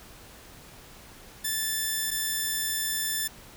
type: tone pair in turn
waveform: 5% pulse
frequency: 1760 / 1760 Hz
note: A6 / A6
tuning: 0 / 0 cents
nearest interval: unison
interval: 0 cents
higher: neither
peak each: -16 dBFS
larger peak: neither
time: 1.44-2.11 / 2.11-3.28 s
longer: second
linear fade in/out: 10 ms
effects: pink hiss -49 dBFS RMS until 3.56 s